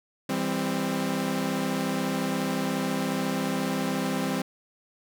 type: chord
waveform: sawtooth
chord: C major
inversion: first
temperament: equal with one note detuned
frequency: 164.81 / 199.08 / 261.6 Hz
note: E3 / G3 / C4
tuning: 0 / +27 / 0 cents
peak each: -29 / -26 / -25 dBFS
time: 0.29-4.42 s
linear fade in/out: 5 ms
effects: none